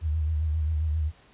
sine tone with vibrato, 77.78 Hz, D#2, in tune, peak -23 dBFS, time 0.01-1.12 s, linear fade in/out 50 ms, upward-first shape sine, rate 7.5 Hz, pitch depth 64 cents each way, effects pink hiss -57 dBFS RMS until 1.33 s + resampled to 8000 Hz

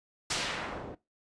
white noise with low-pass filter sweep, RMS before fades -36 dBFS, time 0.3-0.95 s, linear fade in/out 5 ms, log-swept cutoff 7000 to 420 Hz, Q 0.85, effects noise-tail reverb RT60 0.2 s tail -18 dB re dry + resampled to 22050 Hz

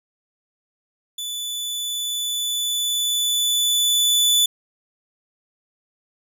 sawtooth tone with level ramp, 3481 Hz, A7, 19 cents flat, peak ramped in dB -24 to -11 dBFS, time 1.18-4.46 s, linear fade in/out 5 ms, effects none

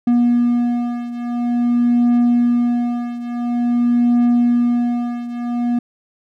triangle beating tone pair, 240.3 / 240.78 Hz, B3 / B3, -47 / -44 cents, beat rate 0.48 Hz, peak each -13 / -17 dBFS, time 0.07-5.79 s, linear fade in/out 5 ms, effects none

